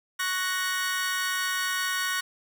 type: chord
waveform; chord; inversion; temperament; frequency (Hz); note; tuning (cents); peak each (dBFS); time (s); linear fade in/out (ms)
sawtooth; F# major; second; equal; 1108.7 / 1480 / 1864.7; C#6 / F#6 / A#6; 0 / 0 / 0; -29 / -26 / -27; 0.19-2.21; 10
effects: none